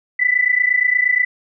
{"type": "tone pair together", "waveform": "sine", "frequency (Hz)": [1975.5, 2004], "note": ["B6", "B6"], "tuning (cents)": [0, 25], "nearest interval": "unison", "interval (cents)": 25, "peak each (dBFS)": -16, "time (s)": [0.19, 1.25], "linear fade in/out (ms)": 10, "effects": []}